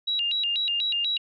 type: tone with vibrato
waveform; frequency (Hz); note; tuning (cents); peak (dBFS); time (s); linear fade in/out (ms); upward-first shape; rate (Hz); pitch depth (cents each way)
sine; 3303; G#7; -10; -23; 0.07-1.18; 10; square; 4.1; 280
effects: none